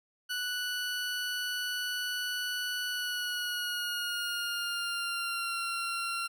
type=tone with pitch glide; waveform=20% pulse; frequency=1480 to 1372.9 Hz; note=F#6 to F6; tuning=0 to -30 cents; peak=-27 dBFS; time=0.29-6.28 s; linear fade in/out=20 ms; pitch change=-130 cents; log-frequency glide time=2.89-5.57 s; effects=none